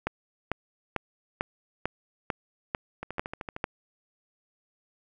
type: two click trains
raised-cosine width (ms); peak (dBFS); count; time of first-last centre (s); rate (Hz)
0.5; -20 / -12; 8 / 9; 3.03-3.564 / 0.07-3.641; 13.1 / 2.24
effects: none